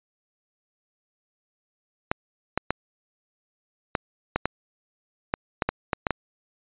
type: clicks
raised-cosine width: 0.5 ms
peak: -7 dBFS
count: 12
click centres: 2.115 / 2.576 / 2.706 / 3.952 / 4.36 / 4.456 / 5.339 / 5.622 / 5.69 / 5.932 / 6.068 / 6.107 s
effects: resampled to 8000 Hz